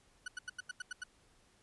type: tone bursts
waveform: 40% pulse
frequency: 1480 Hz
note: F#6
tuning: in tune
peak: -38 dBFS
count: 8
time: 0.26-1.037 s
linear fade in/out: 5 ms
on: 21 ms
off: 87 ms
effects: pink hiss -68 dBFS RMS until 1.62 s + resampled to 24000 Hz